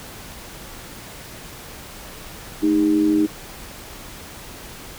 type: tone with amplitude modulation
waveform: sine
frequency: 311.1 Hz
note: D#4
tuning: in tune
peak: -11 dBFS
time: 2.62-3.27 s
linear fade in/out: 20 ms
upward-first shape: sine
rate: 92.7 Hz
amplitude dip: 70%
effects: pink hiss -38 dBFS RMS until 4.98 s